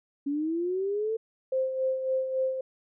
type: linear sweep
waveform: sine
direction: up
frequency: 277.2 to 452.5 Hz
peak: -26 dBFS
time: 0.26-1.17 s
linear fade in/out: 10 ms
type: tone with tremolo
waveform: sine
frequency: 523.3 Hz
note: C5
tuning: in tune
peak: -23 dBFS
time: 1.52-2.61 s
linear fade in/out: 5 ms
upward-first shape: sine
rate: 3.6 Hz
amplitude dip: 55%
effects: none